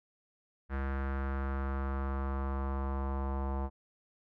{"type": "tone with low-pass filter sweep", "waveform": "square", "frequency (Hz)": 67.8, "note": "C#2", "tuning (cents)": -38, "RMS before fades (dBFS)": -34, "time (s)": [0.69, 3.7], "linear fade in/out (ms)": 50, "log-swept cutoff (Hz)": [1600, 930], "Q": 2.8, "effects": []}